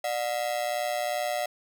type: ring-modulated tone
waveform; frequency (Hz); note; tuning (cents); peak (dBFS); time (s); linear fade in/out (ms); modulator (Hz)
45% pulse; 659.3; E5; 0; -24; 0.04-1.46; 5; 61.3
effects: none